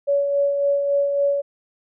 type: tone with tremolo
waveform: sine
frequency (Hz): 565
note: C#5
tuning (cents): +33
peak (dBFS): -15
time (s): 0.07-1.42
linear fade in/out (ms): 20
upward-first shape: sine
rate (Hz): 3.6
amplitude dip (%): 40
effects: none